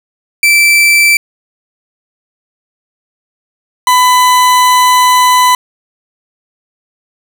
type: tone pair in turn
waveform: 40% pulse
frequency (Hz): 2332 / 1000.5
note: D7 / B5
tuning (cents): -13 / +22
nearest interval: octave + minor third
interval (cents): 1465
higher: first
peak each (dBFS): -4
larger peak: neither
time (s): 0.43-1.17 / 3.87-5.55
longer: second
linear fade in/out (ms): 2
effects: none